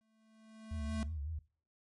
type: tone with exponential growth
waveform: square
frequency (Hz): 220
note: A3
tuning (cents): 0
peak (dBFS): -36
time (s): 0.01-1.03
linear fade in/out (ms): 0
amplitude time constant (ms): 220
type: tone with vibrato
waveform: sine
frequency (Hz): 75.8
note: D#2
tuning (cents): -45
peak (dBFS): -37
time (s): 0.71-1.39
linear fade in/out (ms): 5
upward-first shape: sine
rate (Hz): 5.4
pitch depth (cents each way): 130
effects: noise-tail reverb RT60 0.4 s tail -19 dB re dry + MP3 48 kbps